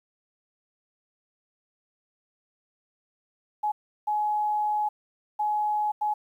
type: tone bursts at uneven times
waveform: sine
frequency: 843 Hz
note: G#5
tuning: 26 cents sharp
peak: -23 dBFS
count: 4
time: 3.63-3.72 / 4.07-4.89 / 5.39-5.92 / 6.01-6.14 s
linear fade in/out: 10 ms
effects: 10-bit